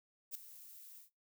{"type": "noise with ADSR envelope", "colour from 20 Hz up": "violet", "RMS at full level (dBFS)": -40, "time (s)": [0.31, 1.1], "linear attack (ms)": 40, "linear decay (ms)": 5, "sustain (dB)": -15, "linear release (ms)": 120, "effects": ["noise-tail reverb RT60 0.2 s tail -19 dB re dry"]}